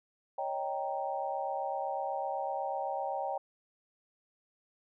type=chord; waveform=sine; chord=Eb dominant seventh; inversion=third; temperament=equal; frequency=554.4 / 622.3 / 784 / 932.3 Hz; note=Db5 / Eb5 / G5 / Bb5; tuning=0 / 0 / 0 / 0 cents; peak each=-38 / -40 / -35 / -40 dBFS; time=0.38-3.38 s; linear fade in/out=5 ms; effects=none